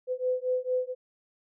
sine beating tone pair, 504 / 508.4 Hz, B4 / C5, +35 / -50 cents, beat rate 4.4 Hz, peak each -29 dBFS, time 0.07-0.95 s, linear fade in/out 50 ms, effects none

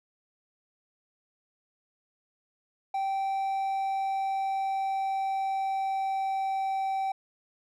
triangle tone with pitch glide, 778 to 773.1 Hz, G5 to G5, -13 to -24 cents, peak -25 dBFS, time 2.94-7.12 s, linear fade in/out 5 ms, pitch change -11 cents, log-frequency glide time 3.24-6.97 s, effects none

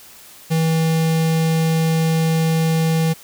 square tone with notch filter, 161.7 Hz, E3, 33 cents flat, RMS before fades -17 dBFS, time 0.5-3.14 s, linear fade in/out 20 ms, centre 1300 Hz, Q 1.9, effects white hiss -43 dBFS RMS until 3.23 s

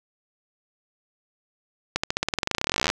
accelerating click train, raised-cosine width 0.2 ms, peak -5 dBFS, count 30, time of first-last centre 1.96-2.901 s, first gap 75 ms, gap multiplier 0.93, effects none

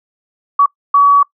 sine tone bursts at uneven times, 1135 Hz, C#6, 41 cents sharp, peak -5 dBFS, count 2, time 0.59-0.66 / 0.94-1.23 s, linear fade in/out 5 ms, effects noise-tail reverb RT60 0.1 s tail -23 dB re dry

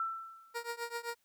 sine tone with exponential decay, 1335 Hz, E6, 22 cents sharp, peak -30 dBFS, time 0-0.69 s, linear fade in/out 2 ms, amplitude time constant 150 ms
15% pulse tone with tremolo, 470 Hz, A#4, 14 cents sharp, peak -28 dBFS, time 0.54-1.15 s, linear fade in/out 20 ms, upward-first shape triangle, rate 7.7 Hz, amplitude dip 95%
effects white hiss -75 dBFS RMS until 1.24 s

